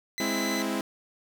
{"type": "tone", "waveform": "20% pulse", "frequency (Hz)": 2017, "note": "B6", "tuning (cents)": 36, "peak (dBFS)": -26, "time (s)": [0.18, 0.62], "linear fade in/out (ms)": 0}
{"type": "chord", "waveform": "sawtooth", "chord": "Ab augmented", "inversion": "none", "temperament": "equal", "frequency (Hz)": [207.7, 261.6, 329.6], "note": ["Ab3", "C4", "E4"], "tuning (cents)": [0, 0, 0], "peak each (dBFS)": -28, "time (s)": [0.2, 0.81], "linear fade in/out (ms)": 2}
{"effects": []}